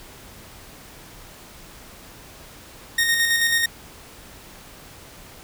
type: tone with tremolo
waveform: sawtooth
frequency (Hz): 1854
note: A#6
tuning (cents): -10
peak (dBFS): -13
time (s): 2.98-3.66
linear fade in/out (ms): 5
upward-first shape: square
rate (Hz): 9.2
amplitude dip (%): 35
effects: pink hiss -44 dBFS RMS until 5.43 s